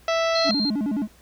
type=harmonic tone; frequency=659.3 Hz; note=E5; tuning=in tune; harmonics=1 / 2 / 3 / 4 / 5 / 6 / 7 / 8 / 9; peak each=-21 / -27 / -31 / -33 / -35 / -37 / -38 / -39 / -40 dBFS; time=0.08-0.51 s; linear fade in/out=2 ms
type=tone; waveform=sine; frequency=4186 Hz; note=C8; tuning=in tune; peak=-23 dBFS; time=0.35-0.7 s; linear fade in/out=5 ms
type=tone with vibrato; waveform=triangle; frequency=246.9 Hz; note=B3; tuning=in tune; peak=-20 dBFS; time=0.44-1.08 s; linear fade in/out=50 ms; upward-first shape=square; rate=9.5 Hz; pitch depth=260 cents each way
effects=added 60 Hz sine -55 dBFS peak until 1.21 s + pink hiss -55 dBFS RMS until 1.21 s